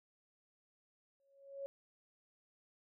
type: tone with exponential growth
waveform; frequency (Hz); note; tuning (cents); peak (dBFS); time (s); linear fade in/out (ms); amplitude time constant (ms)
sine; 553; C#5; -4; -38; 1.2-1.66; 0; 100
effects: none